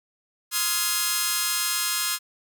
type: chord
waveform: 5% pulse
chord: F minor seventh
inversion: second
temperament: just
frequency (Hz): 1047.7 / 1257.2 / 1396.9 / 1676.3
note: C6 / Eb6 / F6 / Ab6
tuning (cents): +2 / +18 / 0 / +16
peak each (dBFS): -18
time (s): 0.51-2.19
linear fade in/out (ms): 50
effects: none

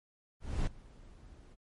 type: noise with ADSR envelope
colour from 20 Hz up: brown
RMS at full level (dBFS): -30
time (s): 0.4-1.56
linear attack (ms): 270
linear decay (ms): 5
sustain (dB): -23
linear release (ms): 36
effects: MP3 48 kbps

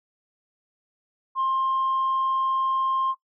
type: tone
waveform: sine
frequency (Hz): 1059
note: C6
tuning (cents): +21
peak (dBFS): -20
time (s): 1.35-3.15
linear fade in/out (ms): 50
effects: noise-tail reverb RT60 0.1 s tail -17 dB re dry + tanh soft clip ceiling -18 dBFS

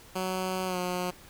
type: tone with pitch glide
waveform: 10% pulse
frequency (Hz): 186.2 to 180.07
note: F#3 to F#3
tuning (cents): +11 to -47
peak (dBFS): -21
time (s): 0.15-1.11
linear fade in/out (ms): 10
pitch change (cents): -58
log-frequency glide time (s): 0.66-0.78
effects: pink hiss -52 dBFS RMS until 1.29 s

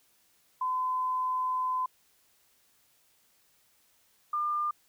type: tone pair in turn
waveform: sine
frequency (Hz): 1019 / 1201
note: C6 / D6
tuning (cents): -46 / +38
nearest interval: minor third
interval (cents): 284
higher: second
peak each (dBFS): -27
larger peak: neither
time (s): 0.61-1.86 / 4.33-4.71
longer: first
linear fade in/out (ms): 5
effects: white hiss -67 dBFS RMS until 4.88 s

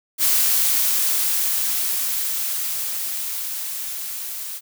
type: noise with level ramp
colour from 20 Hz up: blue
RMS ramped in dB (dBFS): -17 to -31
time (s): 0.18-4.61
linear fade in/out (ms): 50
effects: none

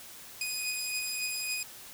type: beating tone pair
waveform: 15% pulse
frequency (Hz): 2489 / 2492.6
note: D#7 / D#7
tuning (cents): 0 / +2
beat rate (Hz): 3.6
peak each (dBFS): -26 / -33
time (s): 0.41-1.63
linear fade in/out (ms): 2
effects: white hiss -48 dBFS RMS until 1.93 s

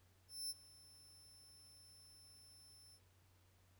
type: tone with ADSR envelope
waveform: 25% pulse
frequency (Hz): 5320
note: E8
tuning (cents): +15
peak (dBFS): -36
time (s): 0.28-3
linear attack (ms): 220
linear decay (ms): 32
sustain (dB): -21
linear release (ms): 61
effects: added 92 Hz sine -70 dBFS peak until 3.79 s + pink hiss -75 dBFS RMS until 3.79 s

